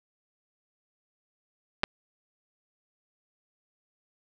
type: clicks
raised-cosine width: 0.3 ms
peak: -9 dBFS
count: 2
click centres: 1.834 / 1.839 s
effects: none